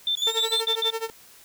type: tone bursts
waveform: sine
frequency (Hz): 3555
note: A7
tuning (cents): +17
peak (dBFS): -21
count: 6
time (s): 0.07-0.903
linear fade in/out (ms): 2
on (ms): 83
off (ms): 67
type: linear sweep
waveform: 30% pulse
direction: up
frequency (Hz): 3376 to 4186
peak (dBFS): -27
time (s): 0.17-0.62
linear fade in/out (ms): 5
type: tone with tremolo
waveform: sawtooth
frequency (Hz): 450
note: A4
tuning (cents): +39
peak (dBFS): -21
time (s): 0.27-1.1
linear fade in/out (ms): 0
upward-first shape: sine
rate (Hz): 12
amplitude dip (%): 90
effects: white hiss -51 dBFS RMS until 1.44 s